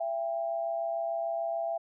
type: tone pair together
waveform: sine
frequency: 670 / 796.8 Hz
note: E5 / G5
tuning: +28 / +28 cents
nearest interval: minor third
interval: 300 cents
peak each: -30 / -36 dBFS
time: 0-1.78 s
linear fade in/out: 10 ms
effects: none